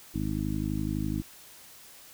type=harmonic tone; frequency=51.91 Hz; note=G#1; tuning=in tune; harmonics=1 / 2 / 3 / 4 / 5 / 6; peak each=-35 / -35 / -35 / -35 / -35 / -35 dBFS; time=0.14-1.22 s; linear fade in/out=10 ms; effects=white hiss -51 dBFS RMS until 2.13 s